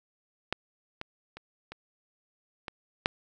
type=clicks; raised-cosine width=0.3 ms; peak=-12 / -20 / -27 / -25 / -20 / -7 dBFS; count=6; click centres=0.526 / 1.014 / 1.37 / 1.72 / 2.682 / 3.059 s; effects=none